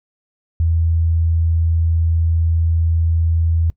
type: tone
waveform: sine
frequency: 82.41 Hz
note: E2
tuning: in tune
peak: -13 dBFS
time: 0.6-3.7 s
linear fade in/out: 0 ms
effects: noise-tail reverb RT60 0.1 s tail -21 dB re dry